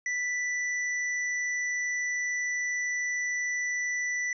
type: tone with hard clipping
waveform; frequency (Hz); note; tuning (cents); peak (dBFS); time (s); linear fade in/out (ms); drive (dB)
sine; 1975.5; B6; 0; -29; 0.06-4.33; 2; 17
effects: resampled to 16000 Hz